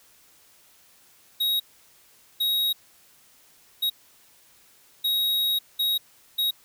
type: tone bursts at uneven times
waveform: square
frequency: 3794 Hz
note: A#7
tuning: 30 cents sharp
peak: -22 dBFS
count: 6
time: 1.4-1.6 / 2.4-2.73 / 3.82-3.9 / 5.04-5.59 / 5.79-5.98 / 6.38-6.51 s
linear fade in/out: 10 ms
effects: white hiss -57 dBFS RMS until 6.64 s